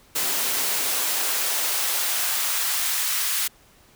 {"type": "noise with high-pass filter sweep", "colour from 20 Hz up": "white", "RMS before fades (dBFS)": -24, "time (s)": [0.15, 3.48], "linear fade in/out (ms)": 10, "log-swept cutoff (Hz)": [230, 1500], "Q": 0.84, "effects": ["pink hiss -55 dBFS RMS until 3.95 s"]}